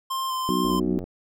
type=tone with vibrato; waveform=square; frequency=1046.5 Hz; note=C6; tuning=in tune; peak=-26 dBFS; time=0.1-0.8 s; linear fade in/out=10 ms; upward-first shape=square; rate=2.5 Hz; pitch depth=14 cents each way
type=harmonic tone; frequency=61.74 Hz; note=B1; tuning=in tune; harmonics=3 / 4 / 5 / 6; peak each=-27 / -27 / -27 / -28 dBFS; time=0.49-0.99 s; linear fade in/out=0 ms
type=click train; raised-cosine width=2 ms; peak=-22 dBFS; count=36; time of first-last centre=0.65-1.04 s; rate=89.7 Hz
effects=none